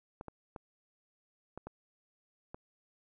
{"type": "clicks", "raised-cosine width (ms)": 1, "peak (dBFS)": -29, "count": 6, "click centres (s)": [0.211, 0.283, 0.562, 1.576, 1.67, 2.545], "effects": []}